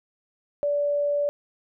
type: tone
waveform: sine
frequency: 579 Hz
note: D5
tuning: 25 cents flat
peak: -21 dBFS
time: 0.63-1.29 s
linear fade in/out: 0 ms
effects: none